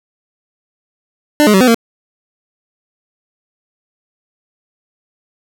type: tone with pitch steps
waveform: 25% pulse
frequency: 298.1 / 210.7 / 190.4 / 253.9 / 230.2 Hz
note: D4 / G#3 / F#3 / B3 / A#3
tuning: +26 / +25 / +50 / +48 / -22 cents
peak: -3 dBFS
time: 1.4-1.745 s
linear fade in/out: 0 ms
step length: 69 ms
effects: none